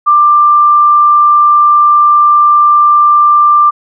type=tone; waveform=sine; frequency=1185 Hz; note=D6; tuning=15 cents sharp; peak=-3 dBFS; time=0.06-3.71 s; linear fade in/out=20 ms; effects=none